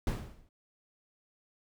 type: noise with exponential decay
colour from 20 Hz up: brown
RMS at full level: -27 dBFS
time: 0.07-0.49 s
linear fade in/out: 2 ms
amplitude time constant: 90 ms
effects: none